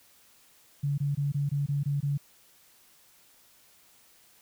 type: tone bursts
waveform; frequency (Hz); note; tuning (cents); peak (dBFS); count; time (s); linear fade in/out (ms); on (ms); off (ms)
sine; 142.5; C#3; +48; -25; 8; 0.83-2.177; 10; 150; 21
effects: white hiss -60 dBFS RMS until 4.41 s